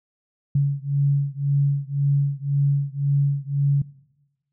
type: beating tone pair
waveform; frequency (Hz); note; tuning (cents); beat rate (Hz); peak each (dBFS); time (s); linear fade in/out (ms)
sine; 140.2 / 142.1; C#3 / C#3; +20 / +43; 1.9; -21 / -21; 0.55-3.82; 5
effects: noise-tail reverb RT60 1.0 s tail -21 dB re dry